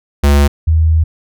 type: tone pair in turn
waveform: square / sine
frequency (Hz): 71.3 / 80.03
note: C#2 / D#2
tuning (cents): +49 / +49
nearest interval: major second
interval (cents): 200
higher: second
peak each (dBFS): -7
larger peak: neither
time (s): 0.23-0.48 / 0.67-1.04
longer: second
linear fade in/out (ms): 10
effects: none